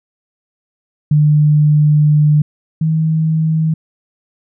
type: tone pair in turn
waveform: sine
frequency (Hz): 150 / 158.92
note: D3 / D#3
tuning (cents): +37 / +37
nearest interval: minor second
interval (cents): 100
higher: second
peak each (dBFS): -7 / -11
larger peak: first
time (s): 1.11-2.42 / 2.81-3.74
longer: first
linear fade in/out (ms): 5
effects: none